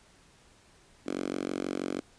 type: tone with high-pass filter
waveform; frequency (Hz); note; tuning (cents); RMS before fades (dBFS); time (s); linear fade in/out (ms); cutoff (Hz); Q
5% pulse; 46.25; F#1; 0; -34; 1.06-2.01; 10; 280; 2.5
effects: pink hiss -60 dBFS RMS until 2.18 s + resampled to 22050 Hz